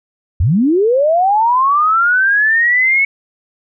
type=linear sweep; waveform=sine; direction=up; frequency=67.7 to 2217 Hz; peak=-9 dBFS; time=0.4-3.05 s; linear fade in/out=5 ms; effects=none

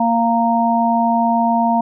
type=harmonic tone; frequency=231.8 Hz; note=A#3; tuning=10 cents flat; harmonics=1 / 3 / 4; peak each=-17 / -17 / -17 dBFS; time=0-1.81 s; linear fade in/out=5 ms; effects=none

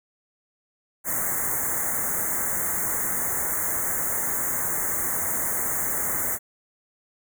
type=band-stop noise; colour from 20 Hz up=white; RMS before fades=-26 dBFS; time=1.04-6.39 s; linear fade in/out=50 ms; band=2100 to 6400 Hz; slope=96 dB/octave; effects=none

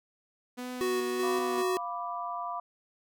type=tone with vibrato; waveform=sawtooth; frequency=246.9 Hz; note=B3; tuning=in tune; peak=-32 dBFS; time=0.57-1.63 s; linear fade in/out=20 ms; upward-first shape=sine; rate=1.6 Hz; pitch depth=27 cents each way
type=tone with tremolo; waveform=square; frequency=370 Hz; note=F#4; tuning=in tune; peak=-28 dBFS; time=0.81-1.77 s; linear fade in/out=0 ms; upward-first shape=square; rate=2.6 Hz; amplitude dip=30%
type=chord; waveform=sine; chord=B diminished; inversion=second; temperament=equal; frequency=698.5 / 987.8 / 1174.7 Hz; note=F5 / B5 / D6; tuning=0 / 0 / 0 cents; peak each=-37 dBFS; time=1.23-2.6 s; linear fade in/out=5 ms
effects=none

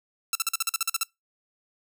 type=tone bursts; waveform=5% pulse; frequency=1336 Hz; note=E6; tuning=23 cents sharp; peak=-11 dBFS; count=11; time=0.33-1.033 s; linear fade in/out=2 ms; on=23 ms; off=45 ms; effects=noise-tail reverb RT60 0.2 s tail -26 dB re dry

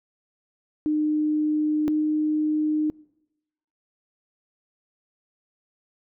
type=tone pair in turn; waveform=sine; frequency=304.2 / 305.9 Hz; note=D#4 / D#4; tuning=-39 / -29 cents; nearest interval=unison; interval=10 cents; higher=second; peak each=-20 / -20 dBFS; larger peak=neither; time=0.86-1.88 / 1.88-2.9 s; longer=neither; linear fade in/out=0 ms; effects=noise-tail reverb RT60 0.9 s tail -24 dB re dry

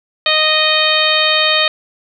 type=harmonic tone; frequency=620 Hz; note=D#5; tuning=6 cents flat; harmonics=1 / 2 / 3 / 4 / 5 / 6 / 7; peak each=-19 / -20 / -19 / -18 / -18 / -17 / -20 dBFS; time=0.26-1.68 s; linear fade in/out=2 ms; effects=none

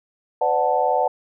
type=chord; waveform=sine; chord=B minor seventh; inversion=none; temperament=equal with one note detuned; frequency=506.9 / 587.3 / 740 / 880 Hz; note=B4 / D5 / F#5 / A5; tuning=+45 / 0 / 0 / 0 cents; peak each=-23 / -23 / -21 / -22 dBFS; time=0.41-1.08 s; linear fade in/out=5 ms; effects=none

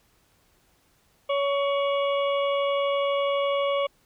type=harmonic tone with a mistuned harmonic; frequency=561 Hz; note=C#5; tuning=21 cents sharp; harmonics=1 / 2 / 4 / 5 / 6; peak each=-23 / -29 / -35 / -37 / -39 dBFS; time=1.29-3.87 s; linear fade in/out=10 ms; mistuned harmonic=5; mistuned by=+43 cents; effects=pink hiss -64 dBFS RMS until 4.05 s

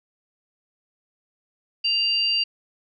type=tone pair together; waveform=sine; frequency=2794 / 4696 Hz; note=F7 / D8; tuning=0 / -1 cents; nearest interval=major sixth; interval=899 cents; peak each=-22 dBFS; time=1.84-2.44 s; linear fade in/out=10 ms; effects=none

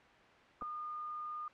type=tone; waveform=sine; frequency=1219 Hz; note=D#6; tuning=36 cents flat; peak=-39 dBFS; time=0.61-1.48 s; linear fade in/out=2 ms
type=clicks; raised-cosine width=1 ms; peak=-34 dBFS; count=2; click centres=0.62 / 0.624 s
effects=white hiss -60 dBFS RMS until 1.53 s + low-pass 2000 Hz 12 dB/octave

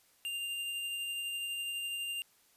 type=tone with tremolo; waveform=square; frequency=2794 Hz; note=F7; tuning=in tune; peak=-35 dBFS; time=0.25-2.22 s; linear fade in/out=0 ms; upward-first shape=triangle; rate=12 Hz; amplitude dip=25%; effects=white hiss -67 dBFS RMS until 2.56 s + resampled to 32000 Hz

